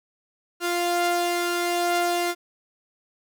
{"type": "tone pair together", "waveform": "sawtooth", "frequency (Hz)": [349.2, 697.3], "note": ["F4", "F5"], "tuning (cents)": [0, -3], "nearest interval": "octave", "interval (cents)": 1197, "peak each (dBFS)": -21, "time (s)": [0.6, 2.35], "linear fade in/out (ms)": 50, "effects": []}